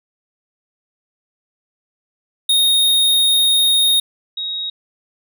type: tone pair in turn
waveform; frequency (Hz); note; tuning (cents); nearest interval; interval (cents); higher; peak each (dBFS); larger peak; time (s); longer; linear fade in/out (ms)
square / sine; 3713 / 3780; A#7 / A#7; -8 / +23; unison; 31; second; -12 / -21; first; 2.49-4 / 4.37-4.7; first; 5
effects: none